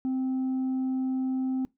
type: tone with tanh clipping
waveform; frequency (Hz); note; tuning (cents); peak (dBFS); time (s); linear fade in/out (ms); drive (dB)
triangle; 260.6; C4; -7; -26; 0.05-1.65; 0; 7
effects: noise-tail reverb RT60 0.2 s tail -23 dB re dry